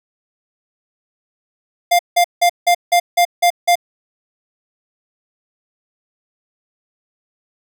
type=tone bursts; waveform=square; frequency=700 Hz; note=F5; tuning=4 cents sharp; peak=-10 dBFS; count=8; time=1.91-3.756 s; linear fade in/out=10 ms; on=82 ms; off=170 ms; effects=none